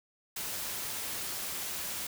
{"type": "noise", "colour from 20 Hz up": "white", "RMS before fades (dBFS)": -37, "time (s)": [0.36, 2.07], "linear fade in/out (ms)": 5, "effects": []}